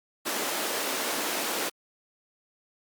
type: high-pass noise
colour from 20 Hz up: pink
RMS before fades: -30 dBFS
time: 0.25-1.7 s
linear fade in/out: 20 ms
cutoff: 280 Hz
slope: 24 dB/octave
effects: Opus 48 kbps